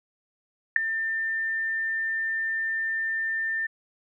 sine tone with ADSR envelope, 1795 Hz, A6, 34 cents sharp, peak -9 dBFS, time 0.76-3.67 s, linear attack 4 ms, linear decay 3 ms, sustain -16 dB, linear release 11 ms, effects none

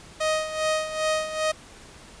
sawtooth tone with tremolo, 625 Hz, D#5, 8 cents sharp, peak -17 dBFS, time 0.2-1.52 s, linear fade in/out 10 ms, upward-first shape sine, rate 2.5 Hz, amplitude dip 70%, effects pink hiss -47 dBFS RMS until 2.2 s + resampled to 22050 Hz

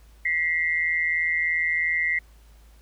sine tone pair together, 1939 / 2102 Hz, B6 / C7, -32 / +7 cents, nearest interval minor second, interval 139 cents, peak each -24 dBFS, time 0.25-2.19 s, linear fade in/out 5 ms, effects added 54 Hz sine -49 dBFS peak until 2.81 s + pink hiss -60 dBFS RMS until 2.81 s

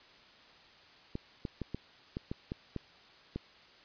clicks, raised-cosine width 3 ms, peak -23 dBFS, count 9, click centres 1.154 / 1.452 / 1.617 / 1.746 / 2.169 / 2.315 / 2.519 / 2.763 / 3.36 s, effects white hiss -58 dBFS RMS until 3.84 s + resampled to 11025 Hz

